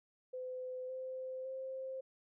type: tone with pitch steps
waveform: sine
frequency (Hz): 509 / 517.6 / 526.3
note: C5 / C5 / C5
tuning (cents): -48 / -19 / +10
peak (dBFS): -40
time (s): 0.33-2.01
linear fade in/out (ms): 10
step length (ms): 560
effects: none